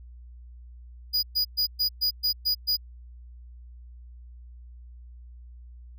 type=tone bursts; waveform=square; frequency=4916 Hz; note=D#8; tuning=22 cents flat; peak=-22 dBFS; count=8; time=1.13-2.77 s; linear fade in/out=20 ms; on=100 ms; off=120 ms; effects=added 60 Hz sine -43 dBFS peak until 5.98 s